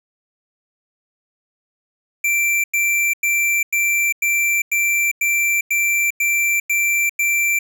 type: tone bursts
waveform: square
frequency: 2349 Hz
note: D7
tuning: in tune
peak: -16 dBFS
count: 11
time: 2.24-7.59 s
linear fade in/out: 5 ms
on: 400 ms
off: 95 ms
effects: none